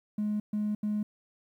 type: tone bursts at uneven times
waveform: triangle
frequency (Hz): 210.2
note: G#3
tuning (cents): +21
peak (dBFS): -24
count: 3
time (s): 0.18-0.4 / 0.53-0.75 / 0.83-1.03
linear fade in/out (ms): 5
effects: tanh soft clip ceiling -24 dBFS + 11-bit